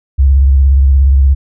sine tone with vibrato, 68 Hz, C#2, 33 cents flat, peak -4 dBFS, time 0.18-1.35 s, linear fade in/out 20 ms, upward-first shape triangle, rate 17 Hz, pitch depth 110 cents each way, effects none

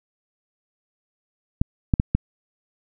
clicks, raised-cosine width 5 ms, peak -5 dBFS, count 4, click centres 1.615 / 1.938 / 1.999 / 2.15 s, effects none

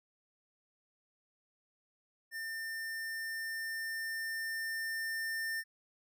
square tone with level ramp, 1800 Hz, A6, 39 cents sharp, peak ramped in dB -39 to -35 dBFS, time 2.31-5.64 s, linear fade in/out 50 ms, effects none

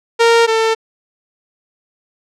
sawtooth tone pair in turn, 463.1 / 447.3 Hz, A#4 / A4, -11 / +28 cents, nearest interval minor second, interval 61 cents, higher first, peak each -4 / -8 dBFS, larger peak first, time 0.19-0.47 / 0.47-0.75 s, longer neither, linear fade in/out 20 ms, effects low-pass 6000 Hz 12 dB/octave

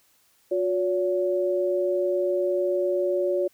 sine tone pair together, 360.8 / 568 Hz, F#4 / C#5, -44 / +42 cents, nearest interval minor sixth, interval 786 cents, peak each -24 dBFS, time 0.51-3.48 s, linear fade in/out 10 ms, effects white hiss -63 dBFS RMS until 3.53 s

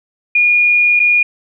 sine tone with dropouts, 2435 Hz, D#7, 38 cents flat, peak -8 dBFS, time 0.35-1.23 s, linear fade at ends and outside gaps 5 ms, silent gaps 0.995-0.999 s, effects none

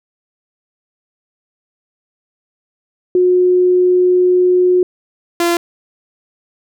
sine / sawtooth tone pair in turn, 362.4 / 343.1 Hz, F#4 / F4, -36 / -31 cents, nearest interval minor second, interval 95 cents, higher first, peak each -8 dBFS, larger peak neither, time 3.15-4.83 / 5.4-5.57 s, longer first, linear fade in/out 2 ms, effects none

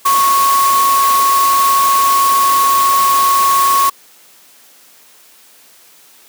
sine tone in noise, 1103 Hz, C#6, 9 cents flat, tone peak -9 dBFS, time 0.05-3.9 s, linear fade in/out 10 ms, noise white, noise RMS -19 dBFS, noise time 0.05-3.9 s, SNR +7 dB, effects white hiss -45 dBFS RMS until 6.28 s + high-pass 200 Hz 12 dB/octave

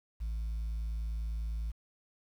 sine tone, 55 Hz, A1, in tune, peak -30 dBFS, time 0.2-1.72 s, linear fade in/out 20 ms, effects tanh soft clip ceiling -32 dBFS + 10-bit

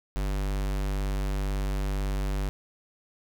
square tone, 49 Hz, G1, in tune, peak -27 dBFS, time 0.16-2.49 s, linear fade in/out 0 ms, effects none

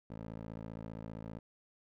15% pulse tone with band-pass filter, 55.2 Hz, A1, 6 cents sharp, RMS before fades -45 dBFS, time 0.1-1.39 s, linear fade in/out 5 ms, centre 320 Hz, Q 0.62, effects none

